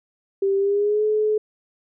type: tone with pitch glide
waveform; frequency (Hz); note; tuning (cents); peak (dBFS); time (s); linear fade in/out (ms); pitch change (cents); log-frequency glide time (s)
sine; 392.2 to 427.7; G4 to A4; +1 to -49; -17; 0.42-1.38; 5; +150; 0.57-1.04
effects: none